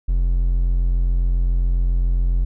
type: tone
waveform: triangle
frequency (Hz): 43.65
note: F1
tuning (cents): 0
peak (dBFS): -13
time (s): 0.08-2.45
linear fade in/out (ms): 10
effects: none